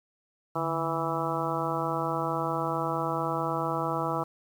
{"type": "harmonic tone with a mistuned harmonic", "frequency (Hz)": 164.5, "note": "E3", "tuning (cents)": -3, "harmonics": [1, 2, 3, 4, 5, 6, 7, 8], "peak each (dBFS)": [-35, -35, -35, -35, -35, -35, -35, -35], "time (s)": [0.55, 4.24], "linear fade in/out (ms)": 10, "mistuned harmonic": 1, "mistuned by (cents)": -150, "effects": ["9-bit"]}